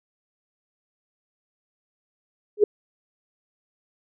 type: tone with exponential growth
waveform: sine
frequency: 416.9 Hz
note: G#4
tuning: 7 cents sharp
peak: -8 dBFS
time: 2.57-2.64 s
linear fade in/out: 5 ms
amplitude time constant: 15 ms
effects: none